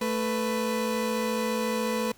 30% pulse tone pair together, 221.1 / 496.4 Hz, A3 / B4, +9 / +9 cents, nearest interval octave + major second, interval 1400 cents, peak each -26 dBFS, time 0.01-2.12 s, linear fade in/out 5 ms, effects pink hiss -56 dBFS RMS until 2.17 s

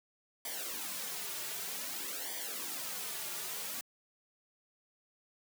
white noise with flanger, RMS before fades -40 dBFS, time 0.45-3.81 s, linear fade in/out 2 ms, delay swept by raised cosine 0.74 to 3.94 ms, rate 0.53 Hz, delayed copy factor -0.8, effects high-pass 200 Hz 12 dB/octave

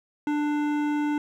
sine tone with hard clipping, 295.9 Hz, D4, 13 cents sharp, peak -25 dBFS, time 0.27-1.18 s, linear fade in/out 2 ms, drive 14 dB, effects none

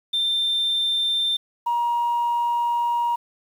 sine tone pair in turn, 3582 / 948.7 Hz, A7 / A#5, +30 / +30 cents, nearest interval octave + major seventh, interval 2300 cents, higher first, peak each -18 dBFS, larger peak neither, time 0.13-1.37 / 1.66-3.16 s, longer second, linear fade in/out 10 ms, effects tanh soft clip ceiling -16 dBFS + 8-bit

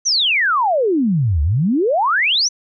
sine exponential two-way sweep, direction down then up, 6272 to 69.3 to 6272 Hz, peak -13 dBFS, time 0.05-2.49 s, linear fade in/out 20 ms, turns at 1.42 s, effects none

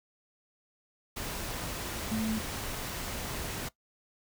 sine tone in noise, 220 Hz, A3, in tune, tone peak -29 dBFS, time 2.11-2.39 s, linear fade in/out 10 ms, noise pink, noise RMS -37 dBFS, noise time 1.16-3.69 s, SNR +5 dB, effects noise-tail reverb RT60 0.1 s tail -18 dB re dry

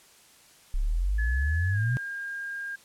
sine exponential sweep, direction up, 32.54 to 129.1 Hz, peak -23 dBFS, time 0.74-1.97 s, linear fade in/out 0 ms
sine tone with pitch glide, 1708 to 1612.1 Hz, G#6 to G6, +48 to +48 cents, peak -32 dBFS, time 1.18-2.76 s, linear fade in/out 10 ms, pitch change -100 cents, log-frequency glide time 1.7-1.8 s
effects white hiss -56 dBFS RMS until 2.84 s + low-pass 11000 Hz 12 dB/octave

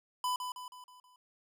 square tone with echo, 999 Hz, B5, 20 cents sharp, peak -31 dBFS, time 0.24-0.36 s, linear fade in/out 2 ms, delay 160 ms, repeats 5, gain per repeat -6 dB, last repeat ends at 1.16 s, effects none

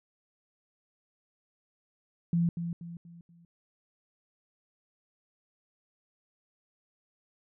sine tone with echo, 170 Hz, F3, 46 cents flat, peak -23 dBFS, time 2.33-2.49 s, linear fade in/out 2 ms, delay 240 ms, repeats 4, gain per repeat -8 dB, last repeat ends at 3.45 s, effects none

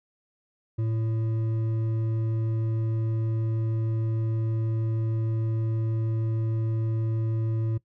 sine tone with hard clipping, 111.7 Hz, A2, 27 cents sharp, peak -26 dBFS, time 0.78-7.78 s, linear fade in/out 10 ms, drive 7 dB, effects noise-tail reverb RT60 0.1 s tail -19 dB re dry

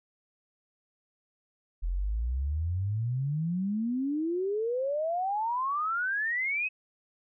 sine exponential sweep, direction up, 40.99 to 2584 Hz, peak -27 dBFS, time 1.82-6.69 s, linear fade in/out 20 ms, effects none

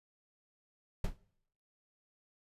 brown noise with exponential decay, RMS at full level -25 dBFS, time 1.04-1.17 s, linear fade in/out 5 ms, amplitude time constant 28 ms, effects noise-tail reverb RT60 0.7 s tail -22 dB re dry + resampled to 32000 Hz

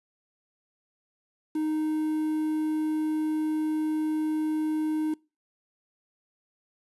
triangle tone with quantisation, 310 Hz, D#4, 6 cents flat, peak -23 dBFS, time 1.55-5.14 s, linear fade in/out 5 ms, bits 8, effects noise-tail reverb RT60 0.3 s tail -25 dB re dry + resampled to 24000 Hz

